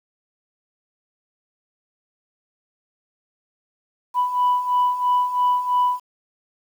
sine beating tone pair, 987.8 / 990.8 Hz, B5 / B5, 0 / +5 cents, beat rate 3 Hz, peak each -22 / -17 dBFS, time 4.14-6 s, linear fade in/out 50 ms, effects tanh soft clip ceiling -12 dBFS + 8-bit

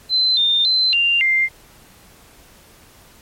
sine tone with pitch steps, 4064 / 3620 / 4072 / 2786 / 2098 Hz, B7 / A7 / C8 / F7 / C7, +49 / +48 / -48 / -5 / +4 cents, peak -13 dBFS, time 0.09-1.49 s, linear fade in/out 50 ms, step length 280 ms, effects pink hiss -48 dBFS RMS until 3.21 s + MP3 64 kbps

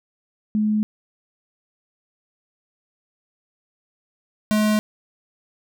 sine / square tone pair in turn, 213.1 / 213.1 Hz, G#3 / G#3, +45 / +45 cents, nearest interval unison, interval 0 cents, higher neither, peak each -17 dBFS, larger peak neither, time 0.55-0.83 / 4.51-4.79 s, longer neither, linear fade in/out 0 ms, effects none

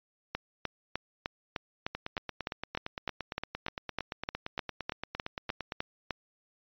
two click trains, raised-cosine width 0.3 ms, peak -19 / -16 dBFS, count 34 / 20, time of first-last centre 1.95-5.721 / 0.35-6.108 s, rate 8.75 / 3.3 Hz, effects resampled to 11025 Hz

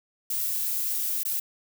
violet noise with dropouts, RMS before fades -28 dBFS, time 0.3-1.4 s, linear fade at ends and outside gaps 5 ms, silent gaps 1.234-1.251 s, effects none

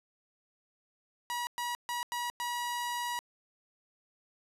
sawtooth tone bursts at uneven times, 964 Hz, B5, 42 cents flat, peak -29 dBFS, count 5, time 1.3-1.47 / 1.58-1.75 / 1.89-2.03 / 2.12-2.3 / 2.4-3.19 s, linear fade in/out 0 ms, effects resampled to 32000 Hz + 10-bit

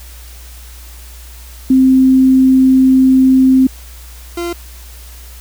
sine / 40% pulse tone pair in turn, 261.6 / 344.6 Hz, C4 / F4, 0 / -23 cents, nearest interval perfect fourth, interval 477 cents, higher second, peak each -5 / -17 dBFS, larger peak first, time 1.7-3.67 / 4.37-4.53 s, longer first, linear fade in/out 5 ms, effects added 60 Hz sine -32 dBFS peak until 5.4 s + white hiss -39 dBFS RMS until 5.4 s

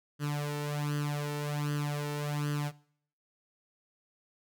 sawtooth tone with flanger, 146.83 Hz, D3, in tune, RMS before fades -33 dBFS, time 0.19-2.72 s, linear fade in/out 50 ms, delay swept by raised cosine 0.64 to 2.24 ms, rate 1.3 Hz, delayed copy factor +0.75, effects noise-tail reverb RT60 0.6 s tail -21 dB re dry

